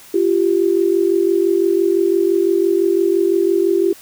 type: tone pair together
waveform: sine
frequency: 344.1 / 390 Hz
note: F4 / G4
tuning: -26 / -9 cents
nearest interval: major second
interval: 217 cents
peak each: -15 dBFS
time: 0.14-3.93 s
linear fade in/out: 5 ms
effects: white hiss -42 dBFS RMS until 4.01 s